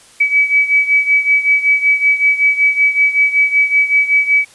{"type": "beating tone pair", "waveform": "sine", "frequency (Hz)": [2283, 2288.3], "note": ["D7", "D7"], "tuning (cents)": [-50, -46], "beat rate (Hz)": 5.3, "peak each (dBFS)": [-11, -15], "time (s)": [0.2, 4.45], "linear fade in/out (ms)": 10, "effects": ["white hiss -44 dBFS RMS until 4.54 s", "resampled to 24000 Hz"]}